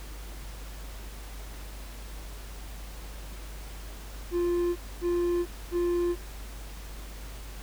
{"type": "tone bursts", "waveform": "triangle", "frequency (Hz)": 349.2, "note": "F4", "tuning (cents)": 0, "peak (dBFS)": -22, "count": 3, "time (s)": [4.31, 6.16], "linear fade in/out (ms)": 50, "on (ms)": 450, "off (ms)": 250, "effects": ["added 50 Hz sine -39 dBFS peak until 7.62 s", "pink hiss -47 dBFS RMS until 7.62 s"]}